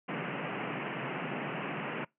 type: band-pass noise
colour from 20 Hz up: pink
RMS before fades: -37 dBFS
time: 0.08-2.05 s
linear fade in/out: 10 ms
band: 130 to 2900 Hz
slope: 96 dB/octave
effects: noise-tail reverb RT60 0.2 s tail -24 dB re dry